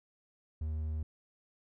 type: tone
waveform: triangle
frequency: 77.78 Hz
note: D#2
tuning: in tune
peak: -31 dBFS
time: 0.61-1.03 s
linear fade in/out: 5 ms
effects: none